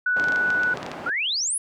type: tone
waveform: sine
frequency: 1480 Hz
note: F#6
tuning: in tune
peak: -19 dBFS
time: 0.06-0.74 s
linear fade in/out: 5 ms
type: band-pass noise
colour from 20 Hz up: white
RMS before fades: -35 dBFS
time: 0.16-1.1 s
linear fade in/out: 5 ms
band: 130 to 1000 Hz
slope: 12 dB/octave
type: clicks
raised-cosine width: 0.2 ms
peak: -16 dBFS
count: 11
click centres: 0.198 / 0.241 / 0.285 / 0.322 / 0.36 / 0.504 / 0.634 / 0.773 / 0.83 / 0.864 / 0.916 s
type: exponential sweep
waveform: sine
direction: up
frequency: 1333 to 10970 Hz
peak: -22 dBFS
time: 1.06-1.58 s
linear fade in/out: 5 ms
effects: none